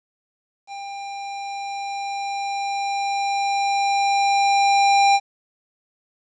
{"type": "tone with level ramp", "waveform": "square", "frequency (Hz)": 797, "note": "G5", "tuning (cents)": 28, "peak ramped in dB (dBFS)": [-32, -13], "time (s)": [0.67, 5.2], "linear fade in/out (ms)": 50, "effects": ["resampled to 16000 Hz", "9-bit"]}